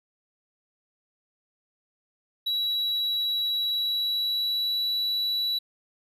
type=tone with pitch glide; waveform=triangle; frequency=3904 to 3933 Hz; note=B7 to B7; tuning=-21 to -8 cents; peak=-23 dBFS; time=2.46-5.59 s; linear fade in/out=10 ms; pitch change=+13 cents; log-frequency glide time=3.59-4.87 s; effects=none